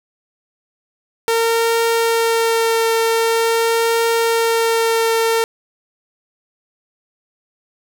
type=tone with vibrato; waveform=sawtooth; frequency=456.9 Hz; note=A#4; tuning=35 cents flat; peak=-10 dBFS; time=1.28-5.44 s; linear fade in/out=0 ms; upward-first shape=triangle; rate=0.45 Hz; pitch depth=13 cents each way; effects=none